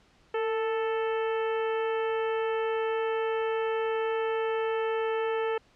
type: harmonic tone with a mistuned harmonic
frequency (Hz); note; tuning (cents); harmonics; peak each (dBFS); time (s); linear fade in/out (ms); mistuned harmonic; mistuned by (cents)
439.8; A4; -1; 1 / 2 / 3 / 4 / 5 / 6 / 7; -27 / -35 / -38 / -40 / -45 / -43 / -47; 0.34-5.58; 5; 1; +38
effects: pink hiss -62 dBFS RMS until 5.75 s + low-pass 5000 Hz 12 dB/octave